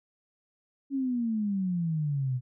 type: exponential sweep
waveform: sine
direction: down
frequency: 280 to 123 Hz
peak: -26 dBFS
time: 0.9-2.41 s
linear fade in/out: 50 ms
effects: none